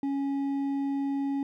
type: tone with hard clipping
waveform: triangle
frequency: 277.2 Hz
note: C#4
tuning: in tune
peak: -28 dBFS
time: 0.03-1.43 s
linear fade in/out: 2 ms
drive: 8 dB
effects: none